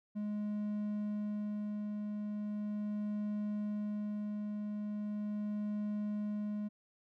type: tone with tremolo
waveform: triangle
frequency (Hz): 208.9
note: G#3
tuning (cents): +10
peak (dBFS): -32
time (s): 0.15-6.69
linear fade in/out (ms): 20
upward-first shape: sine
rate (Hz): 0.39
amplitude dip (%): 25
effects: none